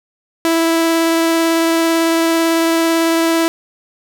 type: tone with vibrato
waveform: sawtooth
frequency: 329.6 Hz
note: E4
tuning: in tune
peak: -8 dBFS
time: 0.45-3.48 s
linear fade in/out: 0 ms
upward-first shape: triangle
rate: 18 Hz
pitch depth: 10 cents each way
effects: none